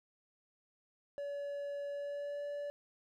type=tone with pitch glide; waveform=triangle; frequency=570 to 577.6 Hz; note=C#5 to D5; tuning=+48 to -29 cents; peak=-36 dBFS; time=1.18-2.7 s; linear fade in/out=0 ms; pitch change=+23 cents; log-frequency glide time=1.9-2.44 s; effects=none